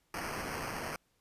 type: noise with sample-and-hold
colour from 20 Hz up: white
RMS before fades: -39 dBFS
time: 0.14-0.96 s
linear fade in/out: 2 ms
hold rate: 3675 Hz
effects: pink hiss -74 dBFS RMS until 1.2 s + resampled to 32000 Hz